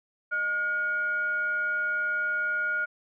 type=tone with frequency modulation; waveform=sine; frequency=1431 Hz; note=F6; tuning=42 cents sharp; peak=-25 dBFS; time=0.31-2.86 s; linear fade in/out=20 ms; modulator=818 Hz; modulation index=0.3; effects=none